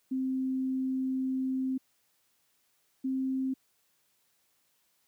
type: tone pair in turn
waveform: sine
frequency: 261.6 / 263.4 Hz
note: C4 / C4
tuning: 0 / +12 cents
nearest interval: unison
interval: 12 cents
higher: second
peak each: -28 dBFS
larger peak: neither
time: 0.11-1.78 / 3.04-3.54 s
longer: first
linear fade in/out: 10 ms
effects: white hiss -72 dBFS RMS until 5.07 s + high-pass 60 Hz 12 dB/octave